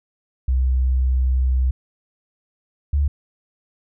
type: tone pair in turn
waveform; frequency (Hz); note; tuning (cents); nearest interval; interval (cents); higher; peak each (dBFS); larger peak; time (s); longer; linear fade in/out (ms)
sine; 64.1 / 71.67; C2 / D2; -35 / -42; major second; 193; second; -15; neither; 0.48-1.71 / 2.93-3.08; first; 5
effects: none